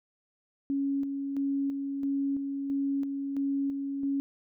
sine tone with tremolo, 277.2 Hz, C#4, in tune, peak -26 dBFS, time 0.7-4.2 s, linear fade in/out 0 ms, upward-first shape square, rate 1.5 Hz, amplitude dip 40%, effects none

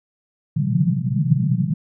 pink band-pass noise, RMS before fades -19 dBFS, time 0.56-1.74 s, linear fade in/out 10 ms, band 120 to 200 Hz, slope 96 dB/octave, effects none

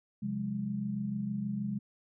sine tone cluster, 132.9 / 178.5 / 205 Hz, C3 / F3 / G#3, +27 / +38 / -22 cents, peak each -39 / -40 / -33 dBFS, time 0.22-1.79 s, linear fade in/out 10 ms, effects none

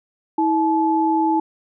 sine tone pair together, 322.8 / 861.8 Hz, E4 / A5, -36 / -36 cents, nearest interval octave + perfect fourth, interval 1700 cents, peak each -18 dBFS, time 0.38-1.4 s, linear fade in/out 5 ms, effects none

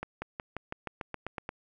accelerating click train, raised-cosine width 0.5 ms, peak -20 dBFS, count 11, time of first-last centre 0.03-1.491 s, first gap 190 ms, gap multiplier 0.94, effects none

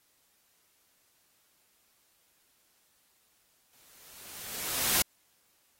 white noise with exponential growth, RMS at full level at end -24 dBFS, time 3.73-5.02 s, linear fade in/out 2 ms, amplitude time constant 280 ms, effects white hiss -69 dBFS RMS until 5.79 s + AAC 48 kbps

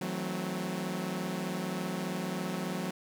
sawtooth chord, F# half-diminished seventh, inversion third, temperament equal with one note detuned, 161.7 / 185 / 220 / 261.6 Hz, E3 / F#3 / A3 / C4, -33 / 0 / 0 / 0 cents, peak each -36 / -31 / -37 / -37 dBFS, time 0.01-2.91 s, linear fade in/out 5 ms, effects none

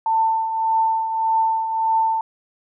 sine tone with tremolo, 893 Hz, A5, 25 cents sharp, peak -14 dBFS, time 0.06-2.21 s, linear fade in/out 2 ms, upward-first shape triangle, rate 1.7 Hz, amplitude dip 60%, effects none

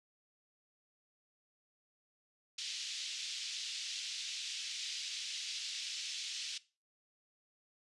pink band-pass noise, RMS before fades -42 dBFS, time 2.58-6.58 s, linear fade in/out 5 ms, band 2900 to 6200 Hz, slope 24 dB/octave, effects noise-tail reverb RT60 0.3 s tail -18 dB re dry + resampled to 24000 Hz

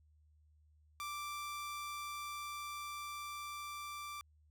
sawtooth tone with level ramp, 1174.7 Hz, D6, in tune, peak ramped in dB -37 to -40 dBFS, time 1-4.21 s, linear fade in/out 0 ms, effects added 76 Hz sine -65 dBFS peak until 4.5 s

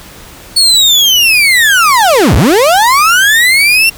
35% pulse linear two-way sweep, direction down then up, 4435 to 49.34 to 2755 Hz, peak -3 dBFS, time 0.56-3.9 s, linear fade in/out 10 ms, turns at 2.35 s, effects pink hiss -33 dBFS RMS until 3.97 s

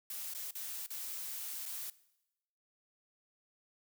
blue noise with dropouts, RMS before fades -42 dBFS, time 0.1-1.9 s, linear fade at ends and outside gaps 2 ms, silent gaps 0.338-0.348 / 0.509-0.552 / 0.863-0.903 / 1.656-1.66 s, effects noise-tail reverb RT60 0.9 s tail -19 dB re dry

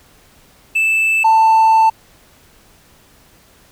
triangle tone pair in turn, 2637 / 888.4 Hz, E7 / A5, 0 / +16 cents, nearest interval octave + perfect fifth, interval 1884 cents, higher first, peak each -10 / -5 dBFS, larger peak second, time 0.75-1.24 / 1.24-1.9 s, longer second, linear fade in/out 10 ms, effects tanh soft clip ceiling -1 dBFS + pink hiss -49 dBFS RMS until 3.71 s

